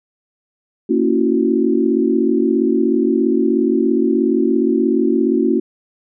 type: chord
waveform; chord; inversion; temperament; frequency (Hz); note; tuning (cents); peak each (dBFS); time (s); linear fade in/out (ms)
sine; F# dominant seventh; first; just; 231.2 / 277.5 / 333 / 370; A#3 / C#4 / E4 / F#4; -14 / +2 / +18 / 0; -18; 0.89-5.6; 10
effects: none